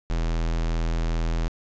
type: tone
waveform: square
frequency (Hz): 41.24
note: E1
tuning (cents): +2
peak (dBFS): -23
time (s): 0.1-1.48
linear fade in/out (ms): 0
effects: resampled to 16000 Hz + 10-bit